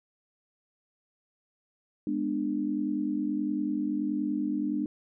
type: chord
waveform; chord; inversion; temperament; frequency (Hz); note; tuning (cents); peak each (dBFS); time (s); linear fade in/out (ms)
sine; G# diminished; none; just; 207.7 / 249.2 / 299; G#3 / B3 / D4; 0 / +16 / +31; -33 / -33 / -29; 2.07-4.86; 2
effects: none